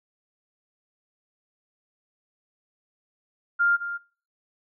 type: tone with echo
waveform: sine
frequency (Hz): 1400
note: F6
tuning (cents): +4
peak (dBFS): -18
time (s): 3.59-3.77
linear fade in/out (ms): 20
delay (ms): 210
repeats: 1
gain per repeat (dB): -11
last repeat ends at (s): 3.98
effects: noise-tail reverb RT60 0.5 s tail -23 dB re dry